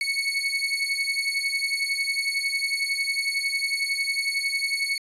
30% pulse beating tone pair, 2208 / 2219 Hz, C#7 / C#7, -7 / +1 cents, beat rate 11 Hz, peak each -24 dBFS, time 0.01-4.98 s, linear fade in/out 2 ms, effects resampled to 24000 Hz

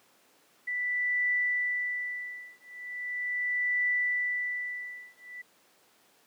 sine tone with tremolo, 1975.5 Hz, B6, in tune, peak -24 dBFS, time 0.67-5.42 s, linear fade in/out 10 ms, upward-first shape triangle, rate 0.39 Hz, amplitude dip 100%, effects pink hiss -63 dBFS RMS until 6.26 s + high-pass 300 Hz 12 dB/octave

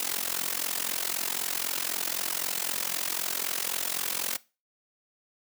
white noise with amplitude modulation, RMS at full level -27 dBFS, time 0-4.37 s, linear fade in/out 2 ms, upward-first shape sine, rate 43.9 Hz, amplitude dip 90%, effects noise-tail reverb RT60 0.3 s tail -20 dB re dry + high-pass 200 Hz 12 dB/octave

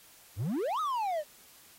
triangle exponential two-way sweep, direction up then down, 85.1 to 1300 to 573 Hz, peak -27 dBFS, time 0.36-1.24 s, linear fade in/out 50 ms, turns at 0.8 s, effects white hiss -57 dBFS RMS until 1.78 s + AAC 48 kbps

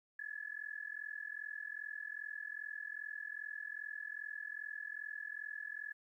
sine tone with amplitude modulation, 1709 Hz, G#6, 49 cents sharp, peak -38 dBFS, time 0.19-5.93 s, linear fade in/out 5 ms, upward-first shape sine, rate 42.5 Hz, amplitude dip 95%, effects 13-bit

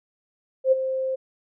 sine tone with ADSR envelope, 525 Hz, C5, 6 cents sharp, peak -12 dBFS, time 0.64-1.16 s, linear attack 79 ms, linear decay 20 ms, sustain -11 dB, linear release 16 ms, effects none

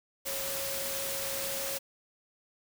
sine tone in noise, 547 Hz, C#5, 23 cents flat, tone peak -39 dBFS, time 0.25-1.79 s, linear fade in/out 20 ms, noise white, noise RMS -35 dBFS, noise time 0.25-1.79 s, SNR -7 dB, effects none

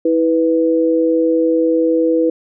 sine tone pair together, 324.7 / 493.9 Hz, E4 / B4, -26 / 0 cents, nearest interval perfect fifth, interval 726 cents, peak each -14 dBFS, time 0.05-2.3 s, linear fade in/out 5 ms, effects none

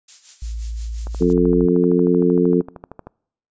violet noise with tremolo, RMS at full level -32 dBFS, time 0.08-1.33 s, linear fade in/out 5 ms, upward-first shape sine, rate 5.7 Hz, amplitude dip 70%
sine tone, 56.3 Hz, A1, 40 cents sharp, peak -24 dBFS, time 0.42-1.66 s, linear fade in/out 5 ms
click train, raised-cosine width 1 ms, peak -20 dBFS, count 27, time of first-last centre 1.07-3.07 s, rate 13 Hz
harmonic tone, 88.4 Hz, F2, 22 cents sharp, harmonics 2 / 3 / 4 / 5, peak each -18 / -18 / -18 / -18 dBFS, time 1.2-2.62 s, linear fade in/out 20 ms
effects noise-tail reverb RT60 0.7 s tail -26 dB re dry + resampled to 16000 Hz

